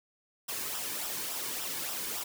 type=noise with flanger; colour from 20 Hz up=white; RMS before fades=-36 dBFS; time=0.48-2.24 s; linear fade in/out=10 ms; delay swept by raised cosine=0.45 to 1.55 ms; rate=3.5 Hz; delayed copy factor=-0.55; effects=none